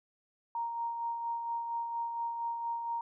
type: tone with tremolo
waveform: sine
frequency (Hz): 932.3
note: A#5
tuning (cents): 0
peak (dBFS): -31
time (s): 0.55-3.01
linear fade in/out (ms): 2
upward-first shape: sine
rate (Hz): 4.3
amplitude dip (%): 40
effects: none